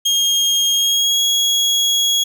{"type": "tone with pitch glide", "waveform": "30% pulse", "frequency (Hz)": [3242, 3320], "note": ["G#7", "G#7"], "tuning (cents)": [-42, -1], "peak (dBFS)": -11, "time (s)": [0.05, 2.24], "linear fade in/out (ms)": 10, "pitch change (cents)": 41, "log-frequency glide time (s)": [0.72, 1.21], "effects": []}